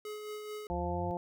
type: tone with tremolo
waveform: square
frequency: 423 Hz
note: G#4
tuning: 32 cents sharp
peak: -39 dBFS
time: 0.05-0.67 s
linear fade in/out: 2 ms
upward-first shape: sine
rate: 4.6 Hz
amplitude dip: 35%
type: harmonic tone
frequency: 175.2 Hz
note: F3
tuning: 6 cents sharp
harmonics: 1 / 2 / 3 / 4 / 5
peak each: -39 / -39 / -39 / -39 / -39 dBFS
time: 0.7-1.17 s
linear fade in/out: 0 ms
type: exponential sweep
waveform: sine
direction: up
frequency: 69.7 to 96.4 Hz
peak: -37 dBFS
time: 0.71-1.11 s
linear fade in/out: 0 ms
effects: none